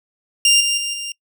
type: tone with level steps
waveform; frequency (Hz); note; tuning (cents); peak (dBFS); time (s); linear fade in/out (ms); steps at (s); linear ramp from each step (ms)
20% pulse; 2794; F7; 0; -6 / -12 / -17 / -21; 0.45-1.12; 2; 0.6 / 0.77 / 0.93; 10
effects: noise-tail reverb RT60 0.1 s tail -25 dB re dry